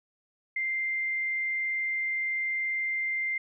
sine tone, 2093 Hz, C7, in tune, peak -27 dBFS, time 0.56-3.38 s, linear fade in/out 5 ms, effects none

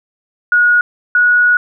sine tone pair in turn, 1449 / 1459.1 Hz, F#6 / F#6, -37 / -25 cents, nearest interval unison, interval 12 cents, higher second, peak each -7 dBFS, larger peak neither, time 0.52-0.81 / 1.15-1.57 s, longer second, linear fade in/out 2 ms, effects none

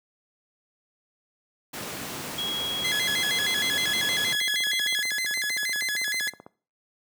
pink noise, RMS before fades -34 dBFS, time 1.73-4.34 s, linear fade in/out 10 ms
sine tone with pitch glide, 3311 to 3338 Hz, G#7 to G#7, -6 to +8 cents, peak -27 dBFS, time 2.38-5.01 s, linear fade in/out 5 ms, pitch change +14 cents, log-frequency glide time 3.29-3.45 s
sawtooth tone with vibrato, 1864.7 Hz, A#6, in tune, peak -22 dBFS, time 2.84-6.3 s, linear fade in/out 10 ms, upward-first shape square, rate 6.4 Hz, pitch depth 170 cents each way
click train, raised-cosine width 1 ms, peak -28 dBFS, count 46, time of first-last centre 3.58-6.465 s, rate 15.6 Hz
effects noise-tail reverb RT60 0.4 s tail -20 dB re dry + high-pass 150 Hz 12 dB/octave

